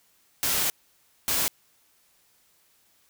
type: noise bursts at uneven times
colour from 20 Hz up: white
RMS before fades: -25 dBFS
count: 2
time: 0.43-0.7 / 1.28-1.48 s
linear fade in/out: 0 ms
effects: white hiss -64 dBFS RMS until 3.09 s